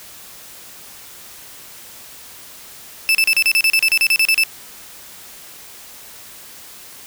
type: tone bursts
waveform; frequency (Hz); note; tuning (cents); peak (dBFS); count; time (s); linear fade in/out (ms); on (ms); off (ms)
35% pulse; 2637; E7; 0; -10; 15; 3.09-4.436; 0; 58; 34
effects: white hiss -39 dBFS RMS until 7.06 s

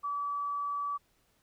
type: tone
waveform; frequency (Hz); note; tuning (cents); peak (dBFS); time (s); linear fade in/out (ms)
sine; 1149; D6; -38; -31; 0.03-0.98; 20
effects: pink hiss -71 dBFS RMS until 1.42 s

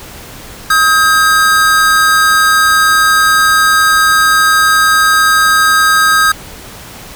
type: tone pair together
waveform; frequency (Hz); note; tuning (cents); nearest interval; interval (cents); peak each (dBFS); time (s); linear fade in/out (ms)
square; 1268.5 / 1600; D#6 / G6; +33 / +35; major third; 402; -10; 0.7-6.32; 5
effects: pink hiss -31 dBFS RMS until 7.15 s

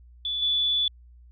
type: tone with level steps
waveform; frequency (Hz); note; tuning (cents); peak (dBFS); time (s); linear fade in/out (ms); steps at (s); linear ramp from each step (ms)
sine; 3458; A7; -31; -26 / -21; 0.25-0.88; 2; 0.42; 5
effects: added 60 Hz sine -48 dBFS peak until 1.31 s

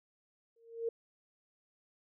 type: tone with exponential growth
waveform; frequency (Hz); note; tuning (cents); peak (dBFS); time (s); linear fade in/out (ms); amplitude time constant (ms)
sine; 460; A#4; -23; -29; 0.56-0.89; 5; 71
effects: none

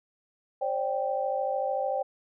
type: chord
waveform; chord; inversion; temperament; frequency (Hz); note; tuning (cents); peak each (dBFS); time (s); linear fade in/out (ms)
sine; C suspended second; none; equal with one note detuned; 533.9 / 587.3 / 784; C5 / D5 / G5; +35 / 0 / 0; -30 / -32 / -30; 0.61-2.03; 10
effects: none

